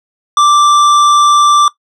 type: tone with hard clipping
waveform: triangle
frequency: 1174.7 Hz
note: D6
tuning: in tune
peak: -7 dBFS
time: 0.37-1.68 s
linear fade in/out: 2 ms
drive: 18 dB
effects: noise-tail reverb RT60 0.1 s tail -17 dB re dry + low-pass 8000 Hz 12 dB/octave